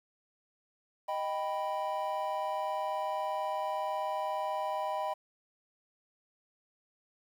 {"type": "chord", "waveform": "triangle", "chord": "Eb augmented", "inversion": "none", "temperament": "equal", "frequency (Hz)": [622.3, 784, 987.8], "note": ["Eb5", "G5", "B5"], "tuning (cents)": [0, 0, 0], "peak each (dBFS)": -34, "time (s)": [1.08, 5.14], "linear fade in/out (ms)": 10, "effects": ["10-bit"]}